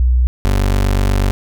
sine / 30% pulse tone pair in turn, 61.74 / 48.22 Hz, B1 / G1, 0 / -28 cents, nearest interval major third, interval 428 cents, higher first, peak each -9 dBFS, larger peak neither, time 0-0.27 / 0.45-1.31 s, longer second, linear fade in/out 0 ms, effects none

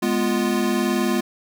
square chord, F diminished, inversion first, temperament equal, 207.7 / 246.9 / 349.2 Hz, Ab3 / Cb4 / F4, 0 / 0 / 0 cents, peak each -24 dBFS, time 0.02-1.21 s, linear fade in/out 10 ms, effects none

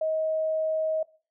sine tone, 632 Hz, D#5, 27 cents sharp, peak -24 dBFS, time 0.01-1.03 s, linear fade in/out 5 ms, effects noise-tail reverb RT60 0.4 s tail -21 dB re dry

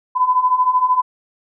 sine beating tone pair, 998 / 1011 Hz, B5 / B5, +18 / +40 cents, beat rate 13 Hz, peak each -18 / -14 dBFS, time 0.15-1.02 s, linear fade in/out 20 ms, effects none

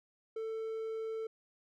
triangle tone, 444.6 Hz, A4, 18 cents sharp, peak -34 dBFS, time 0.36-1.27 s, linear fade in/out 5 ms, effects none

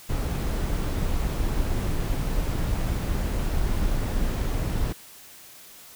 brown noise, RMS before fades -25 dBFS, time 0.09-4.93 s, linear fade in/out 10 ms, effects white hiss -47 dBFS RMS until 5.95 s

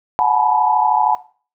sine tone cluster, 734 / 843 / 876 / 984 Hz, F#5 / G#5 / A5 / B5, -14 / +26 / -8 / -7 cents, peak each -18 dBFS, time 0.19-1.15 s, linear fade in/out 0 ms, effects noise-tail reverb RT60 0.4 s tail -17 dB re dry

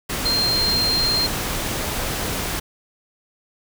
sine tone in noise, 4186 Hz, C8, in tune, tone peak -18 dBFS, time 0.25-1.27 s, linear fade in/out 10 ms, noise pink, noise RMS -25 dBFS, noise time 0.09-2.6 s, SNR +4 dB, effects none

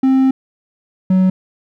triangle tone pair in turn, 264.2 / 186.82 Hz, C4 / F#3, +17 / +17 cents, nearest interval tritone, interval 600 cents, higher first, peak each -7 dBFS, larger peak neither, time 0.03-0.31 / 1.1-1.3 s, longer first, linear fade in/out 5 ms, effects none

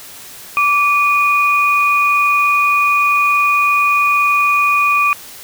sine tone pair together, 1161 / 2460 Hz, D6 / D#7, -20 / -20 cents, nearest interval octave + minor second, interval 1300 cents, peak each -13 dBFS, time 0.57-5.13 s, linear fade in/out 0 ms, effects white hiss -35 dBFS RMS until 5.43 s

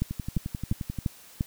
two click trains, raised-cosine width 5 ms, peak -19 / -13 dBFS, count 11 / 5, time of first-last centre 0.11-0.987 / 0.02-1.409 s, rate 11.4 / 2.88 Hz, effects white hiss -51 dBFS RMS until 1.46 s

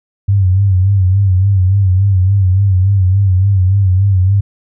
sine tone with vibrato, 95.8 Hz, G2, 39 cents flat, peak -7 dBFS, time 0.28-4.41 s, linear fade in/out 10 ms, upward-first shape sine, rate 3.5 Hz, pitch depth 85 cents each way, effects none

